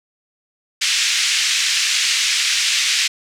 pink band-pass noise, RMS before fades -18 dBFS, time 0.81-3.08 s, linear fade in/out 10 ms, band 2100 to 7300 Hz, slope 24 dB/octave, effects none

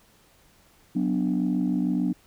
sine chord, B minor, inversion second, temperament equal, 185 / 246.9 / 293.7 Hz, F#3 / B3 / D4, 0 / 0 / 0 cents, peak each -25 / -25 / -26 dBFS, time 0.95-2.13 s, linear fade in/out 10 ms, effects tanh soft clip ceiling -16 dBFS + pink hiss -59 dBFS RMS until 2.26 s

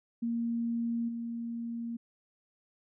sine tone with level steps, 233.1 Hz, A#3, in tune, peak -29 / -34 dBFS, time 0.22-1.97 s, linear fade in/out 10 ms, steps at 1.08 s, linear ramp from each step 10 ms, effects none

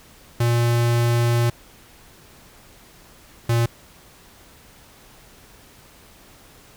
square tone pair in turn, 118.5 / 117.27 Hz, A#2 / A#2, +29 / +11 cents, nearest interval unison, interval 18 cents, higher first, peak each -17 dBFS, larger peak neither, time 0.4-1.5 / 3.49-3.66 s, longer first, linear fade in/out 5 ms, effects pink hiss -49 dBFS RMS until 6.76 s

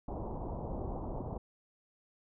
pink low-pass noise, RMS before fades -39 dBFS, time 0.08-1.38 s, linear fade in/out 5 ms, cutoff 970 Hz, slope 48 dB/octave, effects none

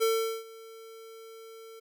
square tone with ADSR envelope, 450 Hz, A4, 39 cents sharp, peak -23 dBFS, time 0-1.8 s, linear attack 25 ms, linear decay 410 ms, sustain -23 dB, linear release 11 ms, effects none

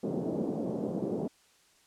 pink band-pass noise, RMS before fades -33 dBFS, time 0.03-1.28 s, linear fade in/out 5 ms, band 170 to 550 Hz, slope 24 dB/octave, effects white hiss -64 dBFS RMS until 1.86 s + low-pass 9000 Hz 12 dB/octave

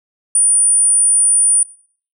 sine tone, 9397 Hz, D9, in tune, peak -9 dBFS, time 0.35-1.63 s, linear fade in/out 2 ms, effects noise-tail reverb RT60 0.5 s tail -18 dB re dry

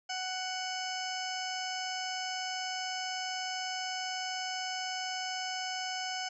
harmonic tone with a mistuned harmonic, 744 Hz, F#5, 9 cents sharp, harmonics 1 / 2 / 3 / 4 / 6 / 7 / 8 / 9 / 10, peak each -38 / -42 / -44 / -42 / -48 / -41 / -46 / -51 / -54 dBFS, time 0.09-6.29 s, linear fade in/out 10 ms, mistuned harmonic 8, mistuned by +71 cents, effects none

